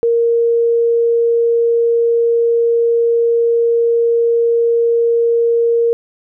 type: tone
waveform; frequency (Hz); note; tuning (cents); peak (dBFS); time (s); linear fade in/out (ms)
sine; 466.2; A#4; 0; -10; 0.03-5.93; 0
effects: none